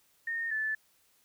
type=tone pair in turn; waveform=sine; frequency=1837 / 1746.2 Hz; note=A#6 / A6; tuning=-26 / -14 cents; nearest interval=minor second; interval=88 cents; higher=first; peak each=-31 / -29 dBFS; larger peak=second; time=0.27-0.51 / 0.51-0.75 s; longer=neither; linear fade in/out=5 ms; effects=white hiss -68 dBFS RMS until 1.24 s